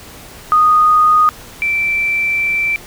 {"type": "tone pair in turn", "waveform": "sine", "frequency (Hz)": [1238, 2337], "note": ["D#6", "D7"], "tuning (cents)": [-9, -9], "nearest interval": "major seventh", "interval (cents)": 1100, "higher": "second", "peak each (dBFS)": [-7, -13], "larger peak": "first", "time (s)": [[0.52, 1.29], [1.62, 2.76]], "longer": "second", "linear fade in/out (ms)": 0, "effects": ["pink hiss -36 dBFS RMS until 2.86 s"]}